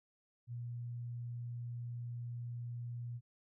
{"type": "tone", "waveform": "sine", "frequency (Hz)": 119.8, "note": "A#2", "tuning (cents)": 48, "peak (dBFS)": -40, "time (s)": [0.47, 3.21], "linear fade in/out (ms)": 50, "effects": []}